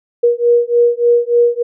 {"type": "beating tone pair", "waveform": "sine", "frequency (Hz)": [475, 478.4], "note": ["A#4", "A#4"], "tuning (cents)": [33, 45], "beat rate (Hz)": 3.4, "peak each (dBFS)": -12, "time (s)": [0.23, 1.63], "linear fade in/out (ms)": 10, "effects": []}